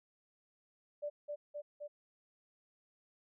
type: tone with echo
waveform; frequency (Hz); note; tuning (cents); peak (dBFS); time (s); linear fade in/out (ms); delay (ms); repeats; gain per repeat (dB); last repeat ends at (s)
sine; 587.3; D5; 0; -36; 1.02-1.1; 20; 260; 3; -2; 1.88
effects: none